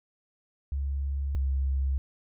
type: tone pair in turn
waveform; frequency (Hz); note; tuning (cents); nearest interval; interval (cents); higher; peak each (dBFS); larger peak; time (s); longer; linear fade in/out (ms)
sine; 69.3 / 67.48; C#2 / C#2; 0 / -46; unison; 46; first; -27 / -24; second; 0.72-1.35 / 1.35-1.98; neither; 0
effects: none